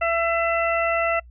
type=harmonic tone; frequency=670 Hz; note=E5; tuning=28 cents sharp; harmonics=1 / 2 / 3 / 4; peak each=-22 / -25 / -27 / -28 dBFS; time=0.01-1.2 s; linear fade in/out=10 ms; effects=noise-tail reverb RT60 0.1 s tail -26 dB re dry + added 60 Hz sine -43 dBFS peak until 1.3 s